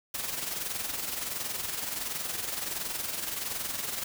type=noise with amplitude modulation; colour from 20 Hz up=white; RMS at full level=-32 dBFS; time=0.14-4.04 s; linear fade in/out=5 ms; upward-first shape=sine; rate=21.4 Hz; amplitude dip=55%; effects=none